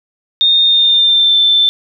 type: tone with pitch glide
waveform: sine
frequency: 3664 to 3543 Hz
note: A#7 to A7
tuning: -31 to +11 cents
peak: -7 dBFS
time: 0.41-1.69 s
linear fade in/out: 0 ms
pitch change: -58 cents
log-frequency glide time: 0.64-1.38 s
effects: none